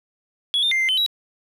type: tone with pitch steps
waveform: triangle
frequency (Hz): 3368 / 3613 / 2098 / 2081 / 3057 / 3879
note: G#7 / A7 / C7 / C7 / G7 / B7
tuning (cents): +24 / +45 / +4 / -10 / -44 / -32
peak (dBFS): -15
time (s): 0.54-1.062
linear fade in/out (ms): 0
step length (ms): 87
effects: tanh soft clip ceiling -12 dBFS + 9-bit